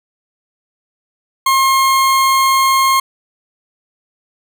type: tone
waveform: 40% pulse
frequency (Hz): 1071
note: C6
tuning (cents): +40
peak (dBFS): -9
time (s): 1.46-3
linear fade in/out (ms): 5
effects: none